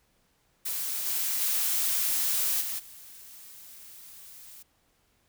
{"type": "noise with level steps", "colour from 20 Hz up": "blue", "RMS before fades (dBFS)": [-32, -29, -27, -33, -48], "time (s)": [0.65, 4.63], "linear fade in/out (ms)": 10, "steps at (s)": [1.05, 1.4, 2.6, 2.78], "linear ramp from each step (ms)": 20, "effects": ["pink hiss -69 dBFS RMS until 5.28 s"]}